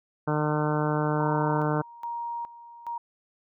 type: harmonic tone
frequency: 151.1 Hz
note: D3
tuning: 50 cents sharp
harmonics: 1 / 2 / 3 / 4 / 5 / 6 / 7 / 8 / 9 / 10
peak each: -27 / -30 / -31 / -33 / -36 / -33 / -37 / -38 / -37 / -39 dBFS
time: 0.27-1.82 s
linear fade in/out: 10 ms
type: tone with tremolo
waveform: sine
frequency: 940 Hz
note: A#5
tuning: 14 cents sharp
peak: -30 dBFS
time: 1.2-2.98 s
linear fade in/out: 5 ms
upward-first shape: square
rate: 1.2 Hz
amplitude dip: 80%
effects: none